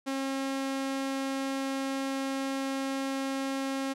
sawtooth tone, 270.2 Hz, C#4, 44 cents flat, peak -26 dBFS, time 0.06-3.94 s, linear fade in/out 20 ms, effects low-pass 10000 Hz 12 dB/octave

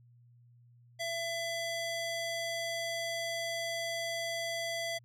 square tone with band-pass filter, 670 Hz, E5, 28 cents sharp, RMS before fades -36 dBFS, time 0.99-4.99 s, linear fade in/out 20 ms, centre 3600 Hz, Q 0.54, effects added 120 Hz sine -58 dBFS peak until 5.04 s

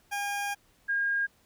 20% pulse / sine tone pair in turn, 810 / 1620 Hz, G#5 / G#6, -43 / -43 cents, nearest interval octave, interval 1200 cents, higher second, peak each -25 dBFS, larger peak neither, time 0.11-0.55 / 0.88-1.27 s, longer first, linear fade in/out 20 ms, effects pink hiss -65 dBFS RMS until 1.45 s

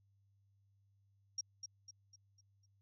sine tone with echo, 5610 Hz, F8, 7 cents sharp, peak -36 dBFS, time 1.38-1.41 s, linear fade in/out 5 ms, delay 250 ms, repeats 5, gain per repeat -7 dB, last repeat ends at 2.66 s, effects added 99 Hz sine -70 dBFS peak until 2.81 s

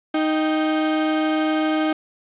35% pulse tone pair together, 311.1 / 784 Hz, D#4 / G5, 0 / 0 cents, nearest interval octave + major third, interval 1600 cents, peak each -17 / -26 dBFS, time 0.14-1.93 s, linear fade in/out 5 ms, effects resampled to 8000 Hz + 8-bit

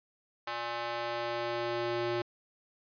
square tone with high-pass filter sweep, 118.4 Hz, A#2, 27 cents sharp, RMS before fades -34 dBFS, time 0.47-2.22 s, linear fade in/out 5 ms, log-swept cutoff 890 to 310 Hz, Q 1.3, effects resampled to 11025 Hz

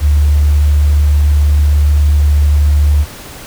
sine tone, 73.42 Hz, D2, in tune, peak -6 dBFS, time 0-3.06 s, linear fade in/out 50 ms, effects pink hiss -31 dBFS RMS until 3.46 s

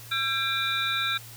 sine tone cluster, 1350 / 1605 / 2379 / 3580 / 3853 Hz, E6 / G6 / D7 / A7 / B7, +41 / +40 / +22 / +29 / -44 cents, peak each -31 dBFS, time 0.11-1.18 s, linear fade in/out 10 ms, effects added 115 Hz sine -46 dBFS peak until 1.36 s + white hiss -46 dBFS RMS until 1.36 s

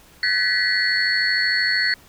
sine tone cluster, 1523 / 1717 / 1926 / 2019 / 4398 Hz, F#6 / A6 / B6 / B6 / C#8, +50 / -43 / -44 / +38 / -14 cents, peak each -26 / -26 / -21 / -27 / -21 dBFS, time 0.23-1.94 s, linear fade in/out 2 ms, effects tanh soft clip ceiling -8 dBFS + pink hiss -50 dBFS RMS until 2.08 s

